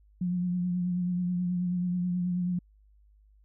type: tone with vibrato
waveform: sine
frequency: 178.5 Hz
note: F3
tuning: 38 cents sharp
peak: -26 dBFS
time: 0.21-2.59 s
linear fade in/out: 5 ms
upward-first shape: triangle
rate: 9.3 Hz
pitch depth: 36 cents each way
effects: added 51 Hz sine -57 dBFS peak until 3.44 s